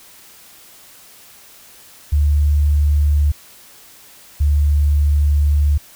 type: tone pair in turn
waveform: sine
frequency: 73.42 / 73.12 Hz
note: D2 / D2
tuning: 0 / -7 cents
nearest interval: unison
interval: 7 cents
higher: first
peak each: -11 dBFS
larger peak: neither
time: 2.12-3.32 / 4.4-5.78 s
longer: second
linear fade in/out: 10 ms
effects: white hiss -44 dBFS RMS until 5.95 s